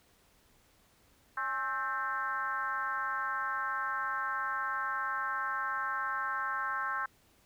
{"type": "tone with frequency modulation", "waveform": "sine", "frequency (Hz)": 1318.5, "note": "E6", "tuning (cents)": 0, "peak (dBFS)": -31, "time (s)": [1.37, 7.06], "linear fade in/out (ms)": 5, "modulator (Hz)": 245, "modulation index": 1.5, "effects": ["pink hiss -66 dBFS RMS until 7.45 s"]}